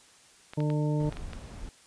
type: clicks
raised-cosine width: 0.3 ms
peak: -25 dBFS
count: 6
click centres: 0.535 / 0.604 / 0.702 / 1.125 / 1.17 / 1.333 s
type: harmonic tone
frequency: 150 Hz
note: D3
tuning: 37 cents sharp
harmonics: 1 / 2 / 3 / 4 / 6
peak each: -26 / -32 / -36 / -38 / -42 dBFS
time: 0.57-1.1 s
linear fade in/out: 10 ms
type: noise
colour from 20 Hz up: brown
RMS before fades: -40 dBFS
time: 1-1.69 s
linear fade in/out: 2 ms
effects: white hiss -57 dBFS RMS until 1.86 s + resampled to 22050 Hz

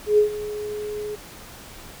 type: tone with ADSR envelope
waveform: sine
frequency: 420.1 Hz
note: G#4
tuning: 20 cents sharp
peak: -11 dBFS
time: 0.06-1.16 s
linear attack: 120 ms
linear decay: 110 ms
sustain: -16 dB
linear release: 17 ms
effects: pink hiss -42 dBFS RMS until 2 s

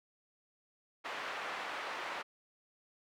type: band-pass noise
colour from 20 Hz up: pink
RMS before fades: -41 dBFS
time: 1.04-2.23 s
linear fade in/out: 20 ms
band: 770 to 2300 Hz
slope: 12 dB/octave
effects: none

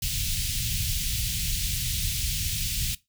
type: band-stop noise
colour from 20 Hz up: pink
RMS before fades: -28 dBFS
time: 0.02-2.95 s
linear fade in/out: 5 ms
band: 140 to 2800 Hz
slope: 24 dB/octave
effects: noise-tail reverb RT60 0.2 s tail -19 dB re dry

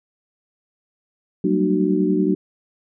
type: tone cluster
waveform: sine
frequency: 187.4 / 197.8 / 228 / 302.7 / 375.1 Hz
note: F#3 / G3 / A#3 / D#4 / F#4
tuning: +22 / +16 / -38 / -48 / +24 cents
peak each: -21 / -26 / -25 / -20 / -22 dBFS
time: 1.44-2.35 s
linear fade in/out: 5 ms
effects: none

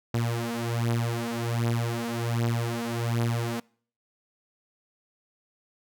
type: beating tone pair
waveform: sawtooth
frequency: 116.54 / 117.84 Hz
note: A#2 / A#2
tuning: 0 / +19 cents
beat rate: 1.3 Hz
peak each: -25 dBFS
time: 0.14-3.6 s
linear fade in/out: 5 ms
effects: noise-tail reverb RT60 0.5 s tail -25 dB re dry

